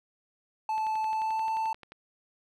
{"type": "tone with pitch glide", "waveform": "triangle", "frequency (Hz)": [873, 886.2], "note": ["A5", "A5"], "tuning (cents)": [-14, 12], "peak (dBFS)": -25, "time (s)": [0.69, 1.73], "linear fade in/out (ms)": 2, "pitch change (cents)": 26, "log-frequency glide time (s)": [1.04, 1.5]}
{"type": "click train", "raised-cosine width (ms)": 0.3, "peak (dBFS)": -30, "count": 14, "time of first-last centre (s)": [0.78, 1.92], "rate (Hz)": 11.4}
{"effects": []}